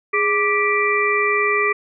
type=harmonic tone with a mistuned harmonic; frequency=392 Hz; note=G4; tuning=in tune; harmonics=1 / 3 / 5 / 6; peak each=-21 / -21 / -21 / -21 dBFS; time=0.13-1.73 s; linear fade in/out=10 ms; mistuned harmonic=1; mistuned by=+97 cents; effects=none